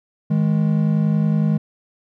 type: tone pair together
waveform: triangle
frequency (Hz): 158.01 / 208.8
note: D#3 / G#3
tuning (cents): +27 / +10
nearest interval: perfect fourth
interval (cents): 483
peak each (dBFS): -15 / -17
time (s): 0.3-1.58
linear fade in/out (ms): 10
effects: none